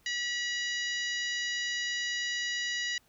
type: harmonic tone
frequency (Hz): 969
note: B5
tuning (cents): -33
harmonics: 2 / 3 / 4 / 5 / 6 / 7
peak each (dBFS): -33 / -37 / -39 / -41 / -43 / -44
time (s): 0.06-2.98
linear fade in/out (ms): 2
effects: pink hiss -66 dBFS RMS until 3.08 s